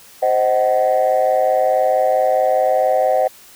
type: chord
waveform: sine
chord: C diminished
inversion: none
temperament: just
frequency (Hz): 523.3 / 627.9 / 753.5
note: C5 / Eb5 / Gb5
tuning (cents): 0 / +16 / +31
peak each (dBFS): -16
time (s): 0.22-3.28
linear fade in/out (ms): 10
effects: tanh soft clip ceiling -7 dBFS + white hiss -44 dBFS RMS until 3.55 s